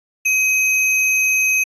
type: tone with sample-and-hold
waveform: sine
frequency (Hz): 2532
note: D#7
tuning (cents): +30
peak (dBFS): -13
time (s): 0.25-1.64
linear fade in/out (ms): 10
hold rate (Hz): 8820
effects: resampled to 24000 Hz